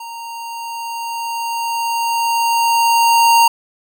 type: tone with level ramp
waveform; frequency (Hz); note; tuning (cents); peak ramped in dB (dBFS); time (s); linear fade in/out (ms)
square; 927; A#5; -10; -29 to -8; 0-3.48; 5
effects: none